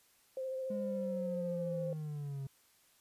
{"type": "tone with vibrato", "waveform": "sine", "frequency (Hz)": 523.3, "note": "C5", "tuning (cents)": 0, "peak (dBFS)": -36, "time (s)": [0.37, 1.93], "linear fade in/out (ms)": 2, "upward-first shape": "sine", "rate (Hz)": 14, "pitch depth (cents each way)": 18}
{"type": "linear sweep", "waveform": "triangle", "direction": "down", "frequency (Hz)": [207.7, 134.5], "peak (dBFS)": -36, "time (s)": [0.7, 2.47], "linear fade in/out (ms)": 5}
{"effects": ["white hiss -68 dBFS RMS until 3 s", "resampled to 32000 Hz"]}